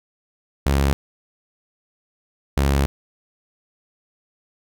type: tone pair in turn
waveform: sawtooth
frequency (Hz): 69.3 / 69.3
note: C#2 / C#2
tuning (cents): 0 / 0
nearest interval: unison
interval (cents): 0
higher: neither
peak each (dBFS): -12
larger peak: neither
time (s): 0.66-0.93 / 2.57-2.86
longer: second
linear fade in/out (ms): 0
effects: none